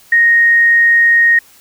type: tone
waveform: sine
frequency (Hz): 1864.7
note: A#6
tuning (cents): 0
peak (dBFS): -6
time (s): 0.12-1.39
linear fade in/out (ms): 5
effects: white hiss -45 dBFS RMS until 1.6 s